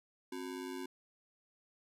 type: ring-modulated tone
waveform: square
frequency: 316.5 Hz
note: D#4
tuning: 30 cents sharp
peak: -38 dBFS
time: 0.32-0.86 s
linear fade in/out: 5 ms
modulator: 49.1 Hz
effects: resampled to 32000 Hz + 13-bit